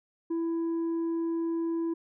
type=tone with tanh clipping; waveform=sine; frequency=332 Hz; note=E4; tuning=12 cents sharp; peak=-28 dBFS; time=0.3-1.94 s; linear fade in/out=10 ms; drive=3 dB; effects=none